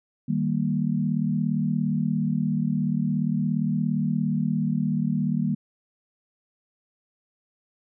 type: chord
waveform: sine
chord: Eb major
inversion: none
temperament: equal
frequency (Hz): 155.56 / 196 / 233.1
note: Eb3 / G3 / Bb3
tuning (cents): 0 / 0 / 0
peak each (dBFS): -26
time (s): 0.28-5.55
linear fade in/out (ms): 10
effects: none